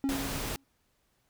triangle tone with exponential decay, 273.4 Hz, C#4, 24 cents flat, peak -23 dBFS, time 0.04-0.64 s, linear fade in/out 1 ms, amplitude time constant 130 ms
pink noise, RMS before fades -35 dBFS, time 0.09-0.56 s, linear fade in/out 0 ms
effects pink hiss -73 dBFS RMS until 1.29 s

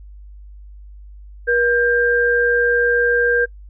sine tone pair together, 479 / 1593 Hz, A#4 / G6, +47 / +27 cents, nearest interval octave + major sixth, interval 2080 cents, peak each -16 dBFS, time 1.47-3.46 s, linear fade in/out 20 ms, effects noise-tail reverb RT60 0.1 s tail -23 dB re dry + added 50 Hz sine -36 dBFS peak until 3.69 s

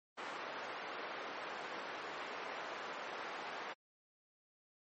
white band-pass noise, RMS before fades -45 dBFS, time 0.17-3.74 s, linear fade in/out 20 ms, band 380 to 1500 Hz, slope 12 dB/octave, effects MP3 32 kbps

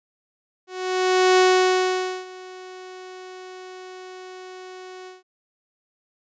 sawtooth tone with ADSR envelope, 370 Hz, F#4, in tune, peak -9 dBFS, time 0.67-5.23 s, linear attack 710 ms, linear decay 870 ms, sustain -24 dB, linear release 160 ms, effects resampled to 16000 Hz

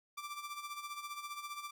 sawtooth tone with tremolo, 1174.7 Hz, D6, in tune, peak -36 dBFS, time 0.17-1.71 s, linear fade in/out 10 ms, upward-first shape sine, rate 15 Hz, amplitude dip 65%, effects none

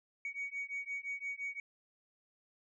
sine beating tone pair, 2242 / 2247.8 Hz, C#7 / C#7, +19 / +24 cents, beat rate 5.8 Hz, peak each -40 / -40 dBFS, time 0.25-1.6 s, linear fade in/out 2 ms, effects tanh soft clip ceiling -33 dBFS

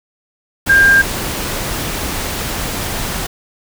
sine tone in noise, 1600 Hz, G6, 35 cents sharp, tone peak -6 dBFS, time 0.69-1.02 s, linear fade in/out 10 ms, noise pink, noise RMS -21 dBFS, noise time 0.66-3.27 s, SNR +12 dB, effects none

